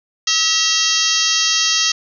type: harmonic tone with a mistuned harmonic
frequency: 644 Hz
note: E5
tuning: 41 cents flat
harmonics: 2 / 3 / 4 / 5 / 6 / 7 / 8 / 9 / 10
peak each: -28 / -25 / -25 / -21 / -23 / -21 / -21 / -21 / -23 dBFS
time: 0.27-1.92 s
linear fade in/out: 5 ms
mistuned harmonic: 4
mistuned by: +92 cents
effects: none